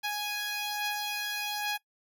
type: beating tone pair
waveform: 10% pulse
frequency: 830.6 / 831.8 Hz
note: G#5 / G#5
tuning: 0 / +2 cents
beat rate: 1.2 Hz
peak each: -24 / -30 dBFS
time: 0.03-1.78 s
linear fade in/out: 20 ms
effects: noise-tail reverb RT60 0.1 s tail -21 dB re dry